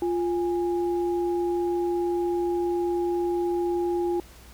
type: tone pair together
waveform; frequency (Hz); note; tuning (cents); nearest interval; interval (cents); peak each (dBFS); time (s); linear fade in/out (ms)
sine; 349.1 / 824; F4 / G#5; -1 / -14; octave + minor third; 1487; -23 / -33; 0.02-4.2; 2
effects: added 60 Hz sine -48 dBFS peak until 4.53 s + pink hiss -51 dBFS RMS until 4.53 s